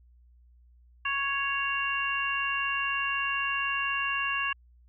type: harmonic tone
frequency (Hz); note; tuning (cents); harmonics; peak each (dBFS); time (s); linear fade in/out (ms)
554.4; C#5; 0; 2 / 3 / 4 / 5; -32 / -32 / -40 / -30; 1.05-4.53; 5
effects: added 60 Hz sine -55 dBFS peak until 4.88 s